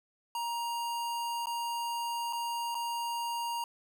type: tone with dropouts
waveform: square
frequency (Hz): 940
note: A#5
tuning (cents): +14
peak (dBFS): -33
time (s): 0.35-3.64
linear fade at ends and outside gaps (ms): 2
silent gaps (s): 1.458-1.469 / 2.327-2.331 / 2.746-2.751
effects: none